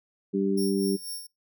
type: harmonic tone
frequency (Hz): 98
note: G2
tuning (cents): 0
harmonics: 2 / 3 / 4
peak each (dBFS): -26 / -29 / -27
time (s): 0.33-0.97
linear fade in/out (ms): 20
type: tone with tremolo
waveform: 10% pulse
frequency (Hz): 5500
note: F8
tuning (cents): -27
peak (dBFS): -27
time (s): 0.57-1.27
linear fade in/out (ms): 10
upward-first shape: sine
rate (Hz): 4.1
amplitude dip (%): 65
effects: noise-tail reverb RT60 0.2 s tail -26 dB re dry